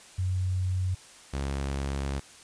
sine / sawtooth tone pair in turn, 92.5 / 68.86 Hz, F#2 / C#2, 0 / -11 cents, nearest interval perfect fourth, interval 511 cents, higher first, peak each -25 dBFS, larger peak neither, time 0.18-0.95 / 1.33-2.2 s, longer second, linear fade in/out 10 ms, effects white hiss -51 dBFS RMS until 2.43 s + resampled to 22050 Hz

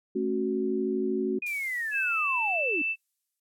sine chord, F# minor, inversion first, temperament equal with one note detuned, 220 / 272.7 / 370 Hz, A3 / C#4 / F#4, 0 / -28 / 0 cents, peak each -31 / -31 / -27 dBFS, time 0.15-1.39 s, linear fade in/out 10 ms
sine linear sweep, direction down, 2489 to 270.9 Hz, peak -29 dBFS, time 1.42-2.82 s, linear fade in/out 5 ms
violet noise with exponential decay, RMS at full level -39 dBFS, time 1.46-3.4 s, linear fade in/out 5 ms, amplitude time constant 420 ms
sine tone with pitch glide, 2623 to 2650 Hz, E7 to E7, -9 to +9 cents, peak -26 dBFS, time 1.91-2.96 s, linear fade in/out 50 ms, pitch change +18 cents, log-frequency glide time 2.04-2.27 s
effects noise-tail reverb RT60 0.1 s tail -22 dB re dry + low-pass 12000 Hz 12 dB/octave

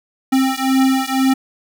square beating tone pair, 263.5 / 265.5 Hz, C4 / C4, +12 / +25 cents, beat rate 2 Hz, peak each -17 dBFS, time 0.32-1.34 s, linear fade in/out 10 ms, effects none

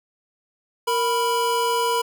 square tone pair together, 465.3 / 986 Hz, A#4 / B5, -3 / -3 cents, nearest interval octave + minor second, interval 1300 cents, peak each -24 / -22 dBFS, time 0.87-2.02 s, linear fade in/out 10 ms, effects none

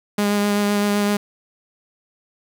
sawtooth tone with vibrato, 205 Hz, G#3, 22 cents flat, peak -13 dBFS, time 0.18-1.17 s, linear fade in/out 5 ms, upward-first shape sine, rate 7.8 Hz, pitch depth 13 cents each way, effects 7-bit

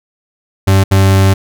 40% pulse tone bursts at uneven times, 96.6 Hz, G2, 25 cents flat, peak -5 dBFS, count 2, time 0.67-0.84 / 0.91-1.34 s, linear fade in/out 10 ms, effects none

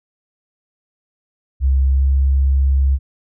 sine tone with pitch glide, 66.9 to 67.79 Hz, C2 to C#2, +39 to -38 cents, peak -11 dBFS, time 1.6-2.99 s, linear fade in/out 50 ms, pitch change +23 cents, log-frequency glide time 1.9-2.05 s, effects none

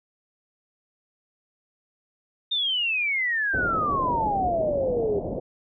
sine exponential sweep, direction down, 3683 to 392 Hz, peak -22 dBFS, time 2.51-5.2 s, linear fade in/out 10 ms
white low-pass noise, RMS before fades -31 dBFS, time 3.53-5.4 s, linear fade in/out 10 ms, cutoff 680 Hz, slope 48 dB/octave
effects none

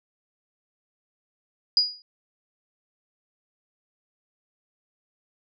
sine tone with exponential decay, 4899 Hz, D#8, 28 cents flat, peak -13 dBFS, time 1.77-2.02 s, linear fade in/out 1 ms, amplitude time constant 54 ms, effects none

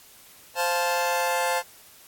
sawtooth chord, F major, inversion second, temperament just, 523.8 / 698.5 / 873.1 Hz, C5 / F5 / A5, +2 / 0 / -14 cents, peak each -23 / -25 / -22 dBFS, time 0.55-1.63 s, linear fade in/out 50 ms, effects white hiss -51 dBFS RMS until 2.07 s + AAC 64 kbps

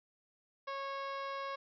harmonic tone with a mistuned harmonic, 549 Hz, C#5, 17 cents flat, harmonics 1 / 2 / 3 / 4 / 5 / 6 / 7 / 8 / 9 / 10, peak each -43 / -40 / -49 / -51 / -56 / -57 / -57 / -63 / -59 / -63 dBFS, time 0.67-1.56 s, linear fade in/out 10 ms, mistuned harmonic 8, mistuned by -63 cents, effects none

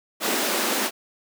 pink high-pass noise, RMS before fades -24 dBFS, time 0.2-0.91 s, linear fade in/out 50 ms, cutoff 220 Hz, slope 48 dB/octave, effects none

